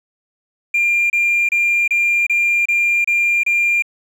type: tone bursts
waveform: triangle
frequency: 2394 Hz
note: D7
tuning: 33 cents sharp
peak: -10 dBFS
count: 8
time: 0.74-3.823 s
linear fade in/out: 5 ms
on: 360 ms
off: 29 ms
effects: tanh soft clip ceiling -9 dBFS